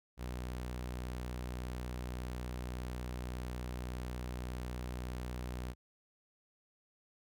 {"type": "tone", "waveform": "sawtooth", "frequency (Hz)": 61.74, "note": "B1", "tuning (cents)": 0, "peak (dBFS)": -35, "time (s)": [0.17, 5.75], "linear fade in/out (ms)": 50, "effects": []}